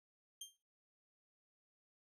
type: tone with exponential decay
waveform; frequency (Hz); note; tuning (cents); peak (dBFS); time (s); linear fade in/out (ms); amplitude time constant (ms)
20% pulse; 3178; G7; +23; -38; 0.41-0.57; 5; 34
effects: noise-tail reverb RT60 0.4 s tail -24 dB re dry + resampled to 32000 Hz